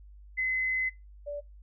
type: tone pair in turn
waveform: sine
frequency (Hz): 2039 / 580.3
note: C7 / D5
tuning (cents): -45 / -21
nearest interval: octave + minor seventh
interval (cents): 2176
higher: first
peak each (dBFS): -26 / -33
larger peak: first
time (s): 0.37-0.9 / 1.26-1.41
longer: first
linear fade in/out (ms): 20
effects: noise-tail reverb RT60 0.2 s tail -20 dB re dry + added 50 Hz sine -48 dBFS peak until 1.62 s